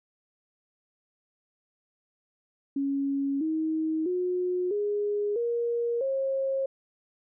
sine tone with pitch steps, 277.2 / 316.6 / 361.6 / 412.9 / 471.6 / 538.6 Hz, C#4 / D#4 / F#4 / G#4 / A#4 / C#5, 0 / +30 / -40 / -10 / +20 / -50 cents, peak -25 dBFS, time 2.76-6.66 s, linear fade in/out 5 ms, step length 650 ms, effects none

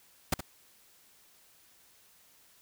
pink noise with echo, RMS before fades -26 dBFS, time 0.32-0.34 s, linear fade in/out 5 ms, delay 68 ms, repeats 1, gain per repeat -11 dB, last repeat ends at 0.408 s, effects white hiss -62 dBFS RMS until 2.61 s

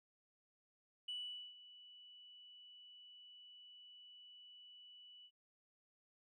sine tone with ADSR envelope, 2960 Hz, F#7, in tune, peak -40 dBFS, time 1.08-5.31 s, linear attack 7 ms, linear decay 450 ms, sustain -17 dB, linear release 59 ms, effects tanh soft clip ceiling -38 dBFS

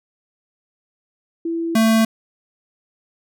sine / square tone pair in turn, 332.6 / 223.1 Hz, E4 / A3, +16 / +24 cents, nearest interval perfect fifth, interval 692 cents, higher first, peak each -20 / -13 dBFS, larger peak second, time 1.45-1.75 / 1.75-2.05 s, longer neither, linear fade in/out 5 ms, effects none

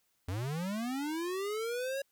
square linear sweep, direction up, 84.6 to 557 Hz, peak -34 dBFS, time 0.28-2.02 s, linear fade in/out 5 ms, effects white hiss -75 dBFS RMS until 2.11 s

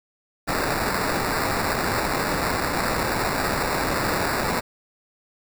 blue noise with sample-and-hold, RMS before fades -24 dBFS, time 0.47-4.61 s, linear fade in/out 20 ms, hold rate 3150 Hz, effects none

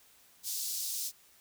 pink high-pass noise, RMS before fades -36 dBFS, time 0.43-1.12 s, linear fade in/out 50 ms, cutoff 4600 Hz, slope 24 dB/octave, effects white hiss -62 dBFS RMS until 1.4 s

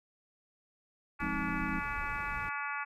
harmonic tone, 286.6 Hz, D4, 42 cents flat, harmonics 3 / 4 / 5 / 6 / 7 / 8 / 9, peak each -42 / -40 / -39 / -43 / -44 / -44 / -45 dBFS, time 1.19-2.85 s, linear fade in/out 20 ms
brown noise, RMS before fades -43 dBFS, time 1.2-2.49 s, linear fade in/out 0 ms
sine chord, F minor seventh, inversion none, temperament equal with one note detuned, 174.61 / 207.7 / 261.6 / 312.4 Hz, F3 / Ab3 / C4 / Eb4, 0 / 0 / 0 / +7 cents, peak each -40 dBFS, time 1.21-1.8 s, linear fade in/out 10 ms
effects none

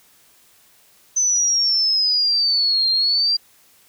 sine exponential two-way sweep, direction down then up, 6120 to 4162 to 4777 Hz, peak -15 dBFS, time 1.16-3.37 s, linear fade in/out 10 ms, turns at 2.9 s, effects white hiss -54 dBFS RMS until 3.88 s

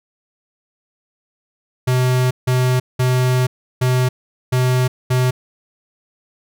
square tone bursts at uneven times, 127.1 Hz, C3, 50 cents flat, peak -14 dBFS, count 6, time 1.87-2.31 / 2.47-2.8 / 2.99-3.47 / 3.81-4.09 / 4.52-4.88 / 5.1-5.31 s, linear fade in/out 10 ms, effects none

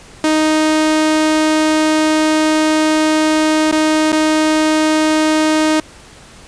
sawtooth tone with dropouts, 311.1 Hz, D#4, in tune, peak -7 dBFS, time 0.24-5.8 s, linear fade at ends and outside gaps 2 ms, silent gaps 3.714-3.725 / 4.12-4.127 s, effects pink hiss -40 dBFS RMS until 6.47 s + resampled to 22050 Hz

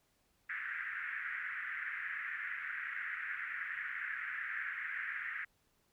white band-pass noise, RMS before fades -41 dBFS, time 0.49-5.45 s, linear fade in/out 10 ms, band 1500 to 2000 Hz, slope 48 dB/octave, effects pink hiss -75 dBFS RMS until 5.92 s

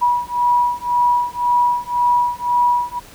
sine beating tone pair, 970 / 971.9 Hz, B5 / B5, -31 / -28 cents, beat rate 1.9 Hz, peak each -17 dBFS, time 0.01-3 s, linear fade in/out 20 ms, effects pink hiss -42 dBFS RMS until 3.14 s

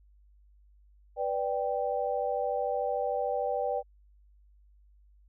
sine chord, G major, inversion first, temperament equal, 493.9 / 587.3 / 784 Hz, B4 / D5 / G5, 0 / 0 / 0 cents, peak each -32 dBFS, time 1.16-3.83 s, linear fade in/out 50 ms, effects added 50 Hz sine -57 dBFS peak until 5.28 s

